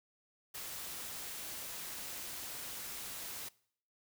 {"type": "noise", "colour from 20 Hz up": "white", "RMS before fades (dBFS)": -44, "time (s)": [0.54, 3.49], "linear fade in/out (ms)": 10, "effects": ["noise-tail reverb RT60 0.6 s tail -22 dB re dry"]}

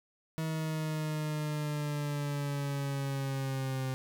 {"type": "linear sweep", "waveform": "40% pulse", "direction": "down", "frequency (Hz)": [160, 130.7], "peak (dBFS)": -31, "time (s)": [0.38, 3.94], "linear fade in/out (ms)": 0, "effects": []}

